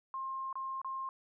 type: tone with dropouts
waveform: sine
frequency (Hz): 1063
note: C6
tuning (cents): +27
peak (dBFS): -36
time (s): 0.14-1.09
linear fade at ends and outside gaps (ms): 1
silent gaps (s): 0.528-0.555 / 0.816-0.846
effects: none